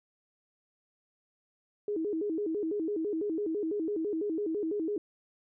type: tone with vibrato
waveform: sine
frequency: 365.3 Hz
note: F#4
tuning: 22 cents flat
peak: -29 dBFS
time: 1.88-4.98 s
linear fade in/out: 2 ms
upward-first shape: square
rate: 6 Hz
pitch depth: 220 cents each way
effects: none